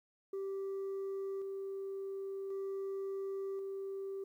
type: tone with tremolo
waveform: sine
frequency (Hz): 390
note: G4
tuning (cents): -9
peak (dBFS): -34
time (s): 0.33-4.24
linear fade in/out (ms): 5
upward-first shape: square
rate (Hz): 0.46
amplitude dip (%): 30
effects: tanh soft clip ceiling -36 dBFS + 12-bit